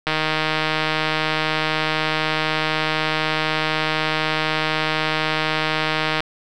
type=click train; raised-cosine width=0.3 ms; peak=-4 dBFS; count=958; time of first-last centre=0.07-6.205 s; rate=156 Hz; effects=none